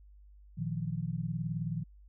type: chord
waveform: sine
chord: Bb suspended fourth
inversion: none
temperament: equal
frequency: 116.54 / 155.56 / 174.61 Hz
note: Bb2 / Eb3 / F3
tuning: 0 / 0 / 0 cents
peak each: -38 / -35 / -37 dBFS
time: 0.57-1.84 s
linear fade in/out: 20 ms
effects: added 50 Hz sine -53 dBFS peak until 2.08 s